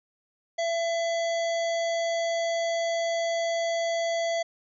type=harmonic tone with a mistuned harmonic; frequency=671 Hz; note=E5; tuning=31 cents sharp; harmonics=1 / 3 / 5 / 7 / 9 / 10; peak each=-25 / -35 / -39 / -42 / -44 / -45 dBFS; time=0.58-4.43 s; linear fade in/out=10 ms; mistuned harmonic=7; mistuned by=-53 cents; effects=none